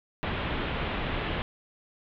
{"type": "low-pass noise", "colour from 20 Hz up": "pink", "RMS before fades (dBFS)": -31, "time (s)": [0.23, 1.42], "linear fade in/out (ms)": 0, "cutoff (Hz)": 3500, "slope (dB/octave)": 48, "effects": []}